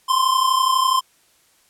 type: tone pair together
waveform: square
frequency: 1032 / 1064.1 Hz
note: C6 / C6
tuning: -24 / +29 cents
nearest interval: minor second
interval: 53 cents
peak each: -18 / -20 dBFS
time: 0.08-1.01 s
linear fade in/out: 20 ms
effects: white hiss -58 dBFS RMS until 1.69 s + low-pass 12000 Hz 12 dB/octave